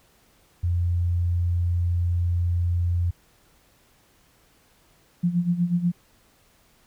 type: tone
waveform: sine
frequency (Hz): 87.1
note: F2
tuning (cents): -4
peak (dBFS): -20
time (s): 0.63-3.11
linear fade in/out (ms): 10
type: tone with tremolo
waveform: sine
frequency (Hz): 174.61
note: F3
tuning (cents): 0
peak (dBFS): -17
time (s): 5.23-5.92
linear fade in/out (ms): 10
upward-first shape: sine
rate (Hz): 8.2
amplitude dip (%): 75
effects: pink hiss -60 dBFS RMS until 6.86 s